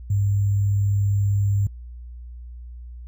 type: tone with sample-and-hold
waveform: sine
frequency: 100.5 Hz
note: G2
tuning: 44 cents sharp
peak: -17 dBFS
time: 0.1-1.67 s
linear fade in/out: 5 ms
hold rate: 7350 Hz
effects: added 60 Hz sine -35 dBFS peak until 3.07 s